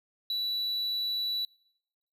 triangle tone, 3944 Hz, B7, 3 cents flat, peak -27 dBFS, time 0.3-1.45 s, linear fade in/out 2 ms, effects noise-tail reverb RT60 0.8 s tail -25 dB re dry

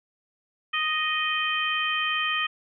harmonic tone, 622.3 Hz, D#5, in tune, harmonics 2 / 3 / 4 / 5, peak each -29 / -29 / -29 / -29 dBFS, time 0.73-2.47 s, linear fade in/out 10 ms, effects none

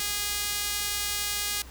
sawtooth tone with high-pass filter, 411.1 Hz, G#4, 18 cents flat, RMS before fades -30 dBFS, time 0-1.62 s, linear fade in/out 2 ms, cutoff 3100 Hz, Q 0.52, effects added 60 Hz sine -45 dBFS peak until 1.7 s + pink hiss -49 dBFS RMS until 1.7 s

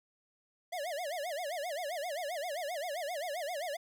square tone with vibrato, 640 Hz, D#5, 49 cents sharp, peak -36 dBFS, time 0.72-3.77 s, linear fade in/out 10 ms, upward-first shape sine, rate 7.6 Hz, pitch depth 240 cents each way, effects none

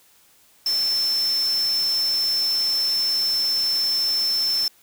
sine tone in noise, 5320 Hz, E8, 15 cents sharp, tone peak -19 dBFS, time 0.66-4.68 s, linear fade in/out 2 ms, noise white, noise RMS -35 dBFS, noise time 0.66-4.68 s, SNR +13 dB, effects white hiss -56 dBFS RMS until 4.82 s

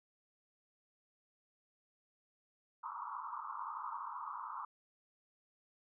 pink band-pass noise, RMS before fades -44 dBFS, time 2.83-4.65 s, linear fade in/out 5 ms, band 900 to 1300 Hz, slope 96 dB/octave, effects none

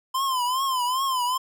square tone with vibrato, 1030 Hz, C6, 28 cents flat, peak -23 dBFS, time 0.14-1.38 s, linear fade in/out 10 ms, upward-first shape triangle, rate 2.5 Hz, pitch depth 120 cents each way, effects none

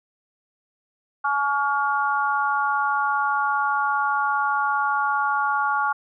harmonic tone, 282.5 Hz, C#4, 33 cents sharp, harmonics 3 / 4 / 5, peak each -24 / -24 / -24 dBFS, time 1.24-5.93 s, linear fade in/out 10 ms, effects none

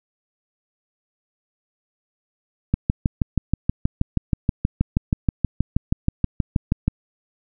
click train, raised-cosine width 5 ms, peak -5 dBFS, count 27, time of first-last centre 2.74-6.88 s, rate 6.28 Hz, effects none

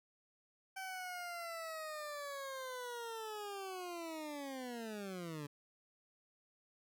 20% pulse linear sweep, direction down, 770 to 141.5 Hz, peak -38 dBFS, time 0.76-5.47 s, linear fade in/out 10 ms, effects none

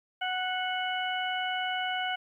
harmonic tone with a mistuned harmonic, 740 Hz, F#5, in tune, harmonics 1 / 2 / 3 / 4, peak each -32 / -34 / -38 / -35 dBFS, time 0.21-2.16 s, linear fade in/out 10 ms, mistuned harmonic 3, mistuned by -23 cents, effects 11-bit

